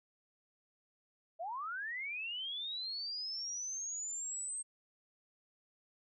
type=linear sweep; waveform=sine; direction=up; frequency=622.3 to 8400 Hz; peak=-38 dBFS; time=1.39-4.63 s; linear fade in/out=20 ms; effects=none